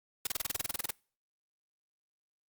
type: noise bursts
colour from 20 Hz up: white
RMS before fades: -32 dBFS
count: 14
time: 0.25-0.908 s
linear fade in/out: 5 ms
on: 21 ms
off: 28 ms
effects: noise-tail reverb RT60 0.4 s tail -25 dB re dry + Opus 48 kbps